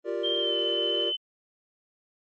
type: chord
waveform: triangle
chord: G minor seventh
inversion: third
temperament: equal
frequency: 349.2 / 392 / 466.2 / 587.3 Hz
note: F4 / G4 / Bb4 / D5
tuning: 0 / 0 / 0 / 0 cents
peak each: -31 dBFS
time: 0.04-1.13 s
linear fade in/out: 50 ms
type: tone with pitch glide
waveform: sine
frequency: 3167 to 3042 Hz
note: G7 to F#7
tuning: +17 to +47 cents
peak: -26 dBFS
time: 0.23-1.17 s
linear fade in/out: 20 ms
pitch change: -70 cents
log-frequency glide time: 0.39-0.56 s
effects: MP3 32 kbps